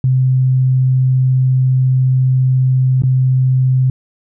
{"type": "tone with dropouts", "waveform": "sine", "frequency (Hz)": 129.6, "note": "C3", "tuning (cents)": -16, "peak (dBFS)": -9, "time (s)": [0.04, 3.9], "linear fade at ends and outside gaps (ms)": 2, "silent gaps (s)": [3.021, 3.035], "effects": []}